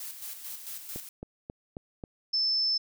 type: noise with tremolo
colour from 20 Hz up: blue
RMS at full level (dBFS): -39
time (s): 0-1.09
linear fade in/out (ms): 2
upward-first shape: square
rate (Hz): 4.5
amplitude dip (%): 50
type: click train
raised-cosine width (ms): 2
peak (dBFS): -25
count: 5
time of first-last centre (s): 0.96-2.038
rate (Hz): 3.71
type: tone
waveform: sine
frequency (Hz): 5274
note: E8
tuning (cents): 0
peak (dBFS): -24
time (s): 2.33-2.78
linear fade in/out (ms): 10
effects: none